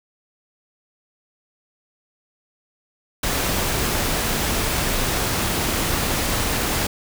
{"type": "noise", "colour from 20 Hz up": "pink", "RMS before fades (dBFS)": -22, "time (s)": [3.23, 6.87], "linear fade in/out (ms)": 5, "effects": []}